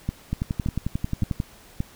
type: two click trains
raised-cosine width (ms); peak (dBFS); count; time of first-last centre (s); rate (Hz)
5; -12 / -12; 4 / 13; 0.09-1.804 / 0.33-1.401; 1.75 / 11.2
effects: pink hiss -50 dBFS RMS until 1.95 s